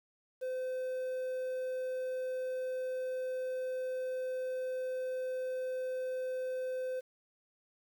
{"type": "tone with quantisation", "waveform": "triangle", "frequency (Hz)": 513, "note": "C5", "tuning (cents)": -34, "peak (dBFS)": -32, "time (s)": [0.41, 7.01], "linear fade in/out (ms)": 20, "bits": 10, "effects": []}